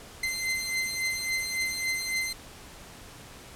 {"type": "beating tone pair", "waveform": "sawtooth", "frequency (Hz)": [2069, 2072.6], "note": ["C7", "C7"], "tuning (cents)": [-20, -17], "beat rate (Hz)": 3.6, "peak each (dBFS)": [-30, -26], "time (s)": [0.23, 2.33], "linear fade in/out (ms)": 5, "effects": ["pink hiss -47 dBFS RMS until 3.55 s", "low-pass 12000 Hz 12 dB/octave"]}